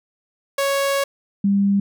sawtooth / sine tone pair in turn, 554.4 / 199.26 Hz, C#5 / G3, 0 / +29 cents, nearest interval octave + tritone, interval 1771 cents, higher first, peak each -14 dBFS, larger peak neither, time 0.58-1.04 / 1.44-1.8 s, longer first, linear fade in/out 5 ms, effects none

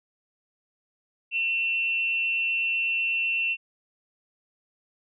sine tone with frequency modulation, 2704 Hz, E7, 43 cents sharp, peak -23 dBFS, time 1.31-3.57 s, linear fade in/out 50 ms, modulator 219 Hz, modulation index 0.34, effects none

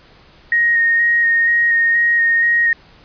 sine tone with vibrato, 1864.7 Hz, A#6, in tune, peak -11 dBFS, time 0.52-2.73 s, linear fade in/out 2 ms, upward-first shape square, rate 2.1 Hz, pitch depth 12 cents each way, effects pink hiss -47 dBFS RMS until 3.04 s + resampled to 11025 Hz

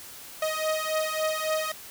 sawtooth beating tone pair, 625 / 628.6 Hz, D#5 / D#5, +8 / +18 cents, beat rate 3.6 Hz, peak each -25 dBFS, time 0.42-1.72 s, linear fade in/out 5 ms, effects white hiss -44 dBFS RMS until 1.9 s

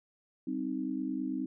sine chord, C minor, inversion second, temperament equal, 196 / 261.6 / 311.1 Hz, G3 / C4 / Eb4, 0 / 0 / 0 cents, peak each -40 / -34 / -36 dBFS, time 0.47-1.46 s, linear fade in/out 5 ms, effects none

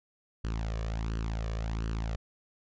sawtooth tone with flanger, 55.3 Hz, A1, 9 cents sharp, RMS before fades -33 dBFS, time 0.44-2.16 s, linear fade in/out 5 ms, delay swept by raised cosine 0.66 to 1.76 ms, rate 1.4 Hz, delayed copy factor +0.65, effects resampled to 16000 Hz

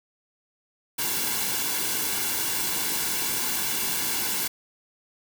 white noise with comb filter, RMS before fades -27 dBFS, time 0.98-4.48 s, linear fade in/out 10 ms, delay 1.6 ms, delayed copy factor -0.6, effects none

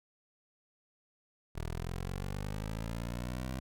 15% pulse linear sweep, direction up, 38.89 to 65.41 Hz, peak -30 dBFS, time 1.55-3.6 s, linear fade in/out 10 ms, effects none

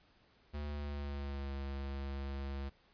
square tone with pitch glide, 73.42 to 68.9 Hz, D2 to C#2, 0 to -10 cents, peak -39 dBFS, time 0.53-2.7 s, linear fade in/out 20 ms, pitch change -110 cents, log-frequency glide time 0.67-1.52 s, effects pink hiss -68 dBFS RMS until 2.93 s + resampled to 11025 Hz

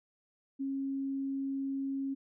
sine tone, 272.2 Hz, C#4, 31 cents flat, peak -32 dBFS, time 0.59-2.15 s, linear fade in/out 20 ms, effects none

